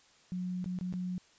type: tone with dropouts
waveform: sine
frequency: 181.4 Hz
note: F#3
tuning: 34 cents flat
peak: -33 dBFS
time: 0.32-1.18 s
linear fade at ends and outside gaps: 0 ms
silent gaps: 0.643-0.659 / 0.788-0.811 / 0.926-0.938 s
effects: white hiss -63 dBFS RMS until 1.38 s + resampled to 16000 Hz